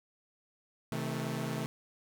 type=chord; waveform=sawtooth; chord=A diminished; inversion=first; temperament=equal with one note detuned; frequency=130.81 / 159.48 / 220 Hz; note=C3 / Eb3 / A3; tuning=0 / +43 / 0 cents; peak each=-34 dBFS; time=0.92-1.66 s; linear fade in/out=0 ms; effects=none